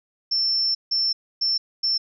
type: tone bursts at uneven times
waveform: sine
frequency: 5370 Hz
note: E8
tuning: 31 cents sharp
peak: -19 dBFS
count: 4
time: 0.31-0.75 / 0.91-1.13 / 1.41-1.58 / 1.83-1.98 s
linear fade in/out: 10 ms
effects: none